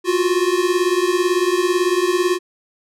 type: beating tone pair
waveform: square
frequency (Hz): 350.3 / 368.3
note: F4 / F#4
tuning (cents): +5 / -8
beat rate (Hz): 18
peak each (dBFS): -19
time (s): 0.04-2.39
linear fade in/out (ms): 50
effects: low-pass 11000 Hz 12 dB/octave